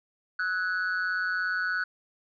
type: tone with amplitude modulation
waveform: triangle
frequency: 1480 Hz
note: F#6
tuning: in tune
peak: -21 dBFS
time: 0.39-1.84 s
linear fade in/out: 5 ms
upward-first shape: sine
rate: 183 Hz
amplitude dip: 75%
effects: resampled to 11025 Hz